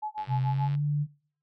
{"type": "tone with tremolo", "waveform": "sine", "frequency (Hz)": 854, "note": "G#5", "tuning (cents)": 48, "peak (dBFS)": -29, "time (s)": [0.02, 0.69], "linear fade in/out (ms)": 10, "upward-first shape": "sine", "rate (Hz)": 6.9, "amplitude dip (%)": 100}
{"type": "click train", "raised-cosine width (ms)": 0.3, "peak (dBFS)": -31, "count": 56, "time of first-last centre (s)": [0.18, 0.751], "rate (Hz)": 96.3}
{"type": "tone with pitch glide", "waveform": "sine", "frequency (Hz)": [130, 146.77], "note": ["C3", "D3"], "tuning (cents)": [-11, -1], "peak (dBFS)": -24, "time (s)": [0.27, 1.07], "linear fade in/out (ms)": 50, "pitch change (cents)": 210, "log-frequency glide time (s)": [0.42, 0.83]}
{"effects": ["noise-tail reverb RT60 0.5 s tail -23 dB re dry"]}